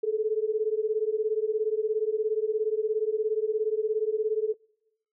sine beating tone pair, 425.5 / 442.5 Hz, G#4 / A4, +42 / +10 cents, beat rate 17 Hz, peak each -27 / -27 dBFS, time 0.03-4.54 s, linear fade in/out 10 ms, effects noise-tail reverb RT60 0.9 s tail -26 dB re dry

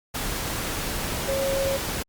sine tone in noise, 544 Hz, C#5, 33 cents flat, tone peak -23 dBFS, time 1.28-1.77 s, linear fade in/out 10 ms, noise pink, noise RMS -29 dBFS, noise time 0.14-2.03 s, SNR +3 dB, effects Opus 48 kbps

